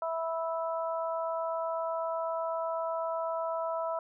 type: harmonic tone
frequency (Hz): 328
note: E4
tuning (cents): -9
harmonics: 2 / 3 / 4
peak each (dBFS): -32 / -36 / -38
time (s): 0.02-3.99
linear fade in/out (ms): 2
effects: none